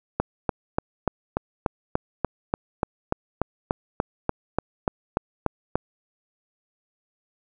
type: click train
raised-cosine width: 1 ms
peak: -7 dBFS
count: 20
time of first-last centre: 0.2-5.756 s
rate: 3.42 Hz
effects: none